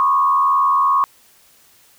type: tone with frequency modulation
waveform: sine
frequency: 1098 Hz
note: C#6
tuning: 17 cents flat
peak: -12 dBFS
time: 0-1.04 s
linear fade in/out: 0 ms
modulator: 82.3 Hz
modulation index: 0.85
effects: white hiss -52 dBFS RMS until 1.98 s